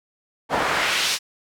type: noise with band-pass filter sweep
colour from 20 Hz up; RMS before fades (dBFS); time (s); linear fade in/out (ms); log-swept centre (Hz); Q
pink; -22; 0.49-1.19; 50; 690 to 5300; 1.1
effects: none